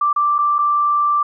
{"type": "tone with dropouts", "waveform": "sine", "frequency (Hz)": 1174.7, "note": "D6", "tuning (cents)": 0, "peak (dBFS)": -13, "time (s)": [0.01, 1.23], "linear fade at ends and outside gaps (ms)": 5, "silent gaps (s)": [[0.13, 0.161], [0.383, 0.387], [0.584, 0.588]], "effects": []}